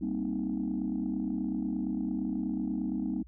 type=chord; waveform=sine; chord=C minor seventh; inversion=second; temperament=equal; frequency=196 / 233.1 / 261.6 / 311.1 Hz; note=G3 / Bb3 / C4 / Eb4; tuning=0 / 0 / 0 / 0 cents; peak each=-34 dBFS; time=0.01-3.23 s; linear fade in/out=10 ms; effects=tanh soft clip ceiling -23 dBFS + added 60 Hz sine -49 dBFS peak until 3.27 s